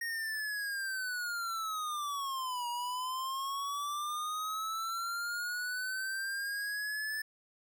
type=linear two-way sweep; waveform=square; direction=down then up; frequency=1864.7 to 952 to 1752 Hz; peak=-35 dBFS; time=0.01-7.22 s; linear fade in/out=5 ms; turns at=2.68 s; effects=none